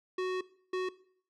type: tone bursts at uneven times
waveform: square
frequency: 370 Hz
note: F#4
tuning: in tune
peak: -31 dBFS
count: 2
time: 0.18-0.41 / 0.73-0.89 s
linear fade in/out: 5 ms
effects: noise-tail reverb RT60 0.6 s tail -19 dB re dry + low-pass 4000 Hz 12 dB/octave